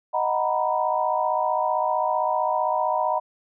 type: chord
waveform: sine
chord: B major seventh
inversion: first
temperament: equal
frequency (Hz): 622.3 / 740 / 932.3 / 987.8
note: D#5 / F#5 / A#5 / B5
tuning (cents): 0 / 0 / 0 / 0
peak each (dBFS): -26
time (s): 0.13-3.2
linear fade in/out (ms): 20
effects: none